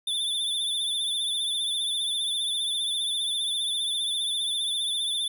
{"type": "tone with vibrato", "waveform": "square", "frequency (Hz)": 3520, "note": "A7", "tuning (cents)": 0, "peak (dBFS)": -26, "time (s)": [0.07, 5.28], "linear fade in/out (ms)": 5, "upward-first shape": "triangle", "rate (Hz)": 15, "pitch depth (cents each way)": 65, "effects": []}